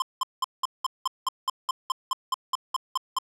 square tone bursts, 1046.5 Hz, C6, in tune, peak -23 dBFS, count 16, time 0-3.186 s, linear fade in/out 2 ms, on 21 ms, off 190 ms, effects low-pass 10000 Hz 12 dB/octave

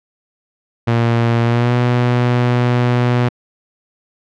sawtooth tone with pitch glide, 117 to 122.39 Hz, A#2 to B2, +7 to -15 cents, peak -8 dBFS, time 0.87-3.29 s, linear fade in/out 10 ms, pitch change +78 cents, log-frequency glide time 1.44-1.74 s, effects low-pass 3000 Hz 12 dB/octave

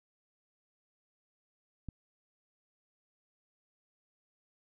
click, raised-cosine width 5 ms, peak -28 dBFS, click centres 1.887 s, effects none

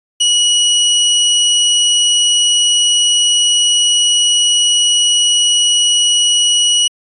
sawtooth tone, 2920 Hz, F#7, 24 cents flat, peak -6 dBFS, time 0.2-6.88 s, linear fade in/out 10 ms, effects resampled to 24000 Hz

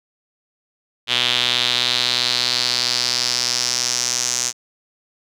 sawtooth tone with band-pass filter sweep, 123.1 Hz, B2, 5 cents flat, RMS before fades -20 dBFS, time 1.07-4.53 s, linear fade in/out 50 ms, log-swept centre 3300 to 6400 Hz, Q 4.1, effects none

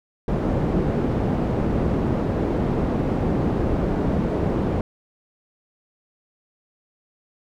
white low-pass noise, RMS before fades -22 dBFS, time 0.28-4.81 s, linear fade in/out 2 ms, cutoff 350 Hz, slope 12 dB/octave, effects none

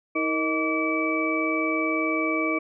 sine tone cluster, 319.4 / 464.4 / 626 / 1154 / 2299 Hz, D#4 / A#4 / D#5 / D6 / D7, +45 / -7 / +10 / -31 / -37 cents, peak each -26 / -33 / -31 / -30 / -27 dBFS, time 0.15-2.59 s, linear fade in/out 10 ms, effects none

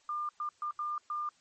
sine tone bursts at uneven times, 1200 Hz, D6, 37 cents sharp, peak -32 dBFS, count 5, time 0.09-0.29 / 0.4-0.49 / 0.62-0.71 / 0.79-0.98 / 1.1-1.29 s, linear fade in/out 2 ms, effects white hiss -67 dBFS RMS until 1.4 s + MP3 32 kbps

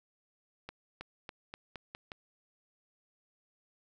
accelerating click train, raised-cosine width 0.3 ms, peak -26 dBFS, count 7, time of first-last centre 0.69-2.118 s, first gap 320 ms, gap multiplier 0.88, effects none

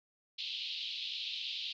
white band-pass noise, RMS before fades -40 dBFS, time 0.38-1.73 s, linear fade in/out 10 ms, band 2800 to 4200 Hz, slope 48 dB/octave, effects none

